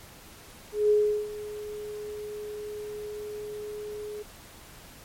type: tone with ADSR envelope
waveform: sine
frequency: 420 Hz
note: G#4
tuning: 19 cents sharp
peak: -17 dBFS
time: 0.72-4.23 s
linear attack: 180 ms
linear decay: 370 ms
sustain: -17 dB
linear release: 12 ms
effects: pink hiss -49 dBFS RMS until 5.04 s + MP3 64 kbps